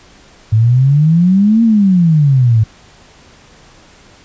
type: exponential two-way sweep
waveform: sine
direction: up then down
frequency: 106.5 to 233.1 to 106.5 Hz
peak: -6 dBFS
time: 0.52-2.64 s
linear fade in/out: 10 ms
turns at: 1.63 s
effects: pink hiss -43 dBFS RMS until 4.24 s + resampled to 16000 Hz